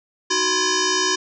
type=tone with frequency modulation; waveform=sine; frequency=2349 Hz; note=D7; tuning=in tune; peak=-17 dBFS; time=0.3-1.16 s; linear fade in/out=10 ms; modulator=680 Hz; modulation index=5.8; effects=none